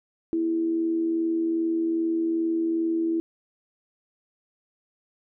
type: tone with amplitude modulation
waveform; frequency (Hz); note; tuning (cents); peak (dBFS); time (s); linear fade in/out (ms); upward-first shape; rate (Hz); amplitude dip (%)
sine; 329.6; E4; 0; -20; 0.33-3.2; 0; sine; 82.5; 40
effects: none